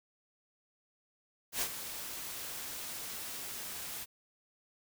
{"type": "noise with ADSR envelope", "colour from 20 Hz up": "white", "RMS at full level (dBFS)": -32, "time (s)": [1.52, 4.06], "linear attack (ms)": 92, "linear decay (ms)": 65, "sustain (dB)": -10, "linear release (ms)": 35, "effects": []}